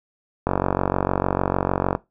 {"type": "click train", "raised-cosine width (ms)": 1, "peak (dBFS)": -5, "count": 70, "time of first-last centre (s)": [0.47, 1.951], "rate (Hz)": 46.6, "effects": ["noise-tail reverb RT60 0.2 s tail -19 dB re dry"]}